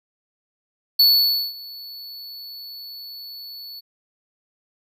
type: tone with ADSR envelope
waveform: square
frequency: 4435 Hz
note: C#8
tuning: in tune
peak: -11 dBFS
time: 0.99-3.81 s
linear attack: 8 ms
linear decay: 530 ms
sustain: -24 dB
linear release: 23 ms
effects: none